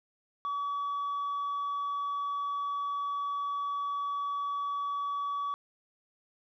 sine tone with tanh clipping, 1139 Hz, C#6, 47 cents sharp, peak -31 dBFS, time 0.45-5.54 s, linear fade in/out 0 ms, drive 1 dB, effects none

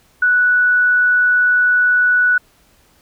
sine tone, 1477 Hz, F#6, 3 cents flat, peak -10 dBFS, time 0.22-2.38 s, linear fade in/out 5 ms, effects pink hiss -54 dBFS RMS until 3.01 s

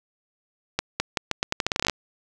accelerating click train, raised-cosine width 0.2 ms, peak -5 dBFS, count 16, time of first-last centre 0.79-1.897 s, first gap 210 ms, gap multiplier 0.82, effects none

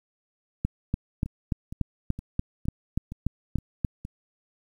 two click trains, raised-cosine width 5 ms, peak -23 / -12 dBFS, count 7 / 12, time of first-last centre 1.26-4.051 / 0.65-3.848 s, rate 2.15 / 3.44 Hz, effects 9-bit

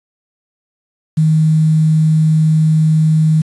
sine tone with quantisation, 157 Hz, D#3, 16 cents sharp, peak -8 dBFS, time 1.17-3.42 s, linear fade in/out 10 ms, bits 6, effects resampled to 24000 Hz

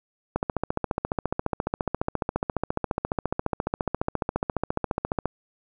click train, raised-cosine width 1 ms, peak -10 dBFS, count 72, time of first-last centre 0.36-5.257 s, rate 14.5 Hz, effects none

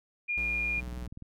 sine tone, 2420 Hz, D#7, 49 cents flat, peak -28 dBFS, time 0.28-0.81 s, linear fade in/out 20 ms
square tone with vibrato, 61 Hz, B1, 21 cents flat, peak -38 dBFS, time 0.37-1.07 s, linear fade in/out 5 ms, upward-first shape square, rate 7 Hz, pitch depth 24 cents each way
click train, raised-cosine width 5 ms, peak -32 dBFS, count 10, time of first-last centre 0.78-1.223 s, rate 20.3 Hz
effects none

